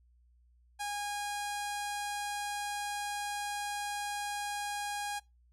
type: tone with low-pass filter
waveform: sawtooth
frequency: 820 Hz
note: G#5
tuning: 22 cents flat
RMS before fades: -37 dBFS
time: 0.79-5.2 s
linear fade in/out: 20 ms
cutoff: 9900 Hz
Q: 1.7
effects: noise-tail reverb RT60 0.2 s tail -22 dB re dry + added 60 Hz sine -62 dBFS peak until 5.52 s